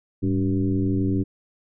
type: tone with frequency modulation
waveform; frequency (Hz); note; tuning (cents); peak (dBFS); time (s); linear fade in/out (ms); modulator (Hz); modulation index
sine; 196.5; G3; +4; -19; 0.22-1.24; 20; 91.5; 1.6
effects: none